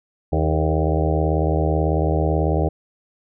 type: harmonic tone with a mistuned harmonic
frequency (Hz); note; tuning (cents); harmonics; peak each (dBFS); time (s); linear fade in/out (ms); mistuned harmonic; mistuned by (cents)
78.2; D#2; +9; 1 / 2 / 4 / 5 / 6 / 7 / 8 / 9 / 10; -20 / -23 / -26 / -27 / -28 / -28 / -29 / -30 / -30; 0.32-2.69; 10; 5; +49
effects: none